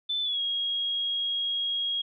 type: tone with pitch glide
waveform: sine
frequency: 3520 to 3284 Hz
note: A7 to G#7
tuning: 0 to -20 cents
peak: -26 dBFS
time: 0.09-2.02 s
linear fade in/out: 10 ms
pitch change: -120 cents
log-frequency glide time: 0.22-0.4 s
effects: none